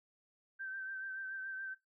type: tone with vibrato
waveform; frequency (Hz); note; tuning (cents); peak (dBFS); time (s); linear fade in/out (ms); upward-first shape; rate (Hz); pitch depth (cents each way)
sine; 1555; G6; -14; -40; 0.59-1.75; 20; sine; 7; 29
effects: noise-tail reverb RT60 0.2 s tail -17 dB re dry